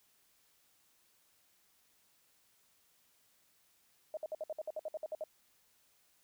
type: tone bursts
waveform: sine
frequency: 622.3 Hz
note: D#5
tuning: in tune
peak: -36 dBFS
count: 13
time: 4.14-5.239 s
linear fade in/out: 2 ms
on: 31 ms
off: 58 ms
effects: white hiss -71 dBFS RMS until 6.23 s